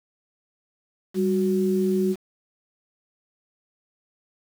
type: tone pair together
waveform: sine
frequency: 196 / 370 Hz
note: G3 / F#4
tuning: 0 / 0 cents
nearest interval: major seventh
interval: 1100 cents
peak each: -22 dBFS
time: 1.14-2.16 s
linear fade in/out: 50 ms
effects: 7-bit